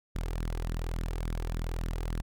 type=tone with flanger; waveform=sawtooth; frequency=41.2 Hz; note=E1; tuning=in tune; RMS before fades=-33 dBFS; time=0.15-2.22 s; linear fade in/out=10 ms; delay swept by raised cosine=0.54 to 2.54 ms; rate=3.5 Hz; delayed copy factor=+0.55; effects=none